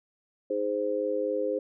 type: chord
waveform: sine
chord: Ab major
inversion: second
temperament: just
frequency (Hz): 311.5 / 415.3 / 519.1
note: Eb4 / Ab4 / C5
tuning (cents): +2 / 0 / -14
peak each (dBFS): -34 / -31 / -28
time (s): 0.5-1.59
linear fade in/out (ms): 5
effects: none